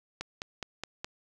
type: click train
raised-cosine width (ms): 0.2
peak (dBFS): -18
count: 5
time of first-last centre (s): 0.21-1.045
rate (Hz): 4.79
effects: none